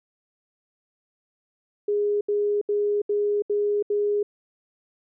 sine tone bursts, 412.6 Hz, G#4, 11 cents flat, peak -20 dBFS, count 6, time 1.88-4.23 s, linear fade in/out 5 ms, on 330 ms, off 74 ms, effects none

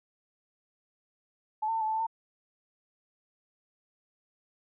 sine tone with pitch steps, 863 / 901 / 896 / 867 / 877 / 884 / 904 Hz, A5 / A5 / A5 / A5 / A5 / A5 / A5, -34 / +41 / +31 / -26 / -6 / +8 / +47 cents, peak -27 dBFS, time 1.62-2.068 s, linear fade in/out 10 ms, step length 64 ms, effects none

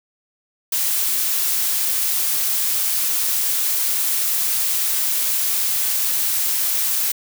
blue noise, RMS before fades -20 dBFS, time 0.72-7.12 s, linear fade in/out 5 ms, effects none

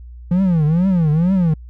triangle tone with vibrato, 170 Hz, F3, 46 cents flat, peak -10 dBFS, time 0.31-1.54 s, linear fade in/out 5 ms, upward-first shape triangle, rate 2.2 Hz, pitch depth 260 cents each way, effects added 60 Hz sine -33 dBFS peak until 1.69 s

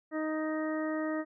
harmonic tone, 311.8 Hz, D#4, 4 cents sharp, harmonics 1 / 2 / 3 / 4 / 5 / 6, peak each -32 / -36 / -47 / -42 / -49 / -42 dBFS, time 0.11-1.25 s, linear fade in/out 50 ms, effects none

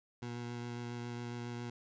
20% pulse tone with vibrato, 120 Hz, B2, 49 cents flat, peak -35 dBFS, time 0.22-1.7 s, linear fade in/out 5 ms, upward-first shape sine, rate 7.3 Hz, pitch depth 13 cents each way, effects resampled to 16000 Hz

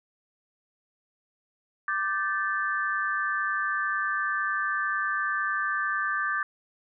sine tone cluster, 1182 / 1551 / 1753 Hz, D6 / G6 / A6, +11 / -19 / -7 cents, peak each -29 / -30 / -30 dBFS, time 1.88-6.43 s, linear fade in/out 2 ms, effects none

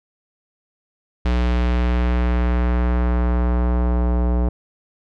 square tone with low-pass filter sweep, 60.6 Hz, B1, 32 cents flat, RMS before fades -18 dBFS, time 1.25-4.49 s, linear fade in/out 5 ms, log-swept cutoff 3700 to 760 Hz, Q 0.98, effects none

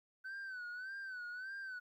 sine tone with vibrato, 1516 Hz, F#6, 42 cents sharp, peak -40 dBFS, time 0.24-1.8 s, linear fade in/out 20 ms, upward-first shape sine, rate 1.7 Hz, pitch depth 90 cents each way, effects tanh soft clip ceiling -42 dBFS + 13-bit

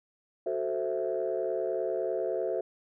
sine chord, F# half-diminished seventh, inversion none, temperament equal, 370 / 440 / 523.3 / 659.3 Hz, F#4 / A4 / C5 / E5, 0 / 0 / 0 / 0 cents, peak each -33 dBFS, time 0.46-2.61 s, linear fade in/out 5 ms, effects tanh soft clip ceiling -20 dBFS

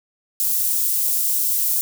white high-pass noise, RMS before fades -20 dBFS, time 0.4-1.81 s, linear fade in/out 0 ms, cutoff 9400 Hz, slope 12 dB/octave, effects none

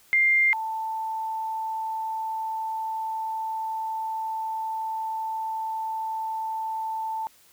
sine tone pair in turn, 2100 / 885.4 Hz, C7 / A5, +6 / +11 cents, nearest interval octave + minor third, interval 1495 cents, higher first, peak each -17 / -27 dBFS, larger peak first, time 0.13-0.53 / 0.53-7.27 s, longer second, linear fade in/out 0 ms, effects white hiss -57 dBFS RMS until 7.52 s

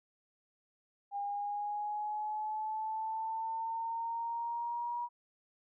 sine linear sweep, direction up, 805 to 961 Hz, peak -34 dBFS, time 1.11-5.09 s, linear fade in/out 50 ms, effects none

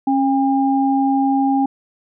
sine tone pair together, 272.4 / 805 Hz, C#4 / G5, -30 / +46 cents, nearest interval octave + perfect fifth, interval 1876 cents, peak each -15 / -18 dBFS, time 0.07-1.66 s, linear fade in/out 5 ms, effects none

